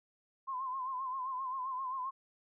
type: tone with vibrato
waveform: sine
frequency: 1041 Hz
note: C6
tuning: 9 cents flat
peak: -35 dBFS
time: 0.47-2.11 s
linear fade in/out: 20 ms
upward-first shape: sine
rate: 7.6 Hz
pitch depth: 69 cents each way
effects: none